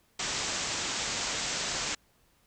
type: low-pass noise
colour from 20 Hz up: white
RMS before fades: -33 dBFS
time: 0.19-1.95 s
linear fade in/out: 5 ms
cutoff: 7800 Hz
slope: 96 dB/octave
effects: pink hiss -67 dBFS RMS until 2.46 s